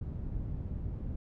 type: low-pass noise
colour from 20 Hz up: white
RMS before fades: -37 dBFS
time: 0.01-1.16 s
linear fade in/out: 5 ms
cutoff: 100 Hz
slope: 12 dB/octave
effects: none